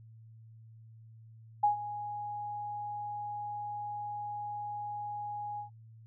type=tone with ADSR envelope; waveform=sine; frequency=829 Hz; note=G#5; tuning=3 cents flat; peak=-21 dBFS; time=1.63-5.7 s; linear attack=9 ms; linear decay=120 ms; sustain=-15 dB; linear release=110 ms; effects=noise-tail reverb RT60 0.1 s tail -20 dB re dry + added 112 Hz sine -51 dBFS peak until 6.06 s